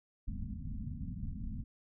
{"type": "low-pass noise", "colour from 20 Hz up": "pink", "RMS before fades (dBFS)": -40, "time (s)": [0.27, 1.64], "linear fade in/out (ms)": 10, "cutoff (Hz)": 260, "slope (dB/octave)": 96, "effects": []}